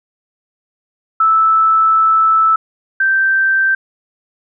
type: tone pair in turn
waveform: sine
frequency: 1314 / 1562.6 Hz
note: E6 / G6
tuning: -6 / -6 cents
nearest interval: minor third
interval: 300 cents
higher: second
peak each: -8 / -10 dBFS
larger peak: first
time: 1.2-2.56 / 3-3.75 s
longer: first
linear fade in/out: 5 ms
effects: none